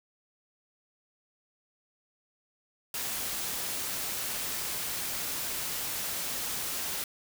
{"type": "noise", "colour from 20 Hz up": "white", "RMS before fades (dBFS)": -34, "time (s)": [2.94, 7.04], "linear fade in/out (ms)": 2, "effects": []}